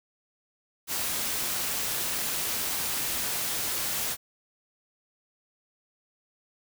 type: noise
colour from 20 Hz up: white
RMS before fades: -30 dBFS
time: 0.87-4.17 s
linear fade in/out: 50 ms
effects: none